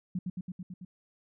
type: tone with echo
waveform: sine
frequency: 181.6 Hz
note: F#3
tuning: 32 cents flat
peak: -29 dBFS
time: 0.15-0.19 s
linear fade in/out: 5 ms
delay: 110 ms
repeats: 6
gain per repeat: -2 dB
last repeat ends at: 0.85 s
effects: none